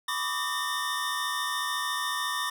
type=tone cluster; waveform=square; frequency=1000 / 1148 / 1222 / 1823 / 3660 Hz; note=B5 / D6 / D#6 / A#6 / A#7; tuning=+21 / -40 / -32 / -39 / -32 cents; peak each=-37 / -34 / -39 / -34 / -36 dBFS; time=0.08-2.5 s; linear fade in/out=5 ms; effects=none